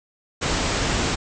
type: low-pass noise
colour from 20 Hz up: pink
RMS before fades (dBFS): -23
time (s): 0.41-1.16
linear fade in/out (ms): 20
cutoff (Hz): 8000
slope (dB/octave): 96
effects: none